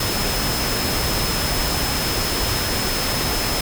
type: tone in noise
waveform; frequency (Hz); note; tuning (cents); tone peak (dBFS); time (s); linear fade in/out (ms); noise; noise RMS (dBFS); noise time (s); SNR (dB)
sine; 5180; E8; -31; -27; 0-3.61; 5; pink; -22; 0-3.61; -8
effects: none